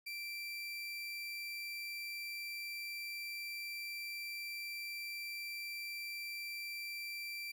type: tone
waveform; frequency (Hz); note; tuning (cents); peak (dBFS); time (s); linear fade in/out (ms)
30% pulse; 2348; D7; -1; -39; 0.06-7.52; 10
effects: none